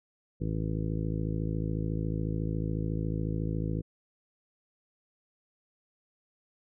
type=harmonic tone; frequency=54 Hz; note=A1; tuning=32 cents flat; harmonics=1 / 2 / 3 / 4 / 5 / 6 / 7 / 8 / 9; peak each=-35 / -34 / -33 / -44 / -39 / -40 / -45 / -47 / -44 dBFS; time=0.4-3.82 s; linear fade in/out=20 ms; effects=none